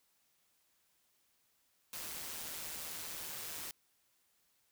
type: noise with amplitude modulation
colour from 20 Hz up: white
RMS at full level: -42 dBFS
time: 1.93-3.71 s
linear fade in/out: 2 ms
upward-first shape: sine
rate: 157 Hz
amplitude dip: 45%
effects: white hiss -75 dBFS RMS until 4.71 s